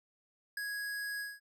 square tone with ADSR envelope, 1661.2 Hz, G#6, in tune, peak -34 dBFS, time 0.57-1.4 s, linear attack 4 ms, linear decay 8 ms, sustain -3 dB, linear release 200 ms, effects none

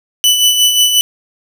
sawtooth tone with tremolo, 2981 Hz, F#7, 12 cents sharp, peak -3 dBFS, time 0.24-1.01 s, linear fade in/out 0 ms, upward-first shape sine, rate 5.6 Hz, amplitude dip 50%, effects none

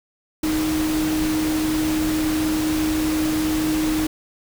sine tone in noise, 311.2 Hz, D#4, in tune, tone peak -19 dBFS, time 0.43-4.07 s, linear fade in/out 5 ms, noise pink, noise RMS -28 dBFS, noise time 0.43-4.07 s, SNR +6 dB, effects none

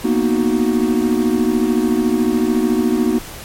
triangle chord, B major seventh, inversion third, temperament equal, 233.1 / 246.9 / 311.1 / 370 Hz, A#3 / B3 / D#4 / F#4, 0 / 0 / 0 / 0 cents, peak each -16 / -17 / -17 / -18 dBFS, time 0.04-3.19 s, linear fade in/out 10 ms, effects pink hiss -33 dBFS RMS until 3.44 s + MP3 64 kbps

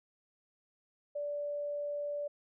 sine tone, 582 Hz, D5, 16 cents flat, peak -34 dBFS, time 1.15-2.28 s, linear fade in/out 10 ms, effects none

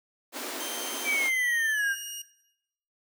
pink high-pass noise, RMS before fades -36 dBFS, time 0.32-1.31 s, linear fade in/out 50 ms, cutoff 240 Hz, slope 96 dB/octave
15% pulse tone with pitch glide, 3137 to 2860 Hz, G7 to F7, +1 to +41 cents, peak -29 dBFS, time 0.6-2.22 s, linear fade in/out 5 ms, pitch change -160 cents, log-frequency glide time 1.71-1.82 s
sine exponential sweep, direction down, 2349 to 1568 Hz, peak -24 dBFS, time 1.04-1.96 s, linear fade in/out 50 ms
effects noise-tail reverb RT60 0.8 s tail -17 dB re dry

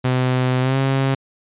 sawtooth tone with pitch glide, 127.7 to 134.75 Hz, C3 to C#3, -42 to -49 cents, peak -12 dBFS, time 0.04-1.15 s, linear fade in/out 10 ms, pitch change +93 cents, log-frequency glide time 0.6-0.77 s, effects resampled to 8000 Hz

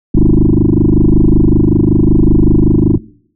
sine tone with frequency modulation, 164.9 Hz, E3, 1 cent sharp, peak -4 dBFS, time 0.14-2.98 s, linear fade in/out 10 ms, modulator 25.3 Hz, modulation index 7.1, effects noise-tail reverb RT60 0.6 s tail -20 dB re dry + tanh soft clip ceiling -1 dBFS

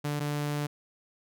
sawtooth tone pair in turn, 146.83 / 146.83 Hz, D3 / D3, 0 / 0 cents, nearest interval unison, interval 0 cents, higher neither, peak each -25 / -25 dBFS, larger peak neither, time 0.04-0.2 / 0.2-0.67 s, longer second, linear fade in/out 10 ms, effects none

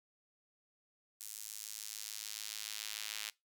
square tone with high-pass filter sweep, 53.4 Hz, G#1, 49 cents sharp, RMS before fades -45 dBFS, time 1.2-3.3 s, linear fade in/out 5 ms, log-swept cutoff 7800 to 2900 Hz, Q 1, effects noise-tail reverb RT60 0.2 s tail -21 dB re dry

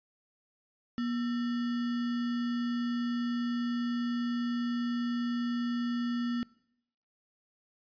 sine tone with sample-and-hold, 240 Hz, B3, 49 cents flat, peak -29 dBFS, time 0.98-6.43 s, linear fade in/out 0 ms, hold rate 1575 Hz, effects noise-tail reverb RT60 0.8 s tail -23 dB re dry + resampled to 11025 Hz

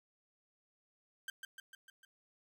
30% pulse tone with echo, 1568 Hz, G6, in tune, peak -37 dBFS, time 1.28-1.3 s, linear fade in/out 2 ms, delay 150 ms, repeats 5, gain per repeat -4 dB, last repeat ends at 2.05 s, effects none

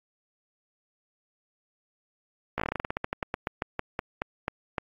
slowing click train, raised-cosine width 0.5 ms, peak -13 dBFS, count 23, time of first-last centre 2.58-4.782 s, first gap 16 ms, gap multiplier 1.15, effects AAC 32 kbps

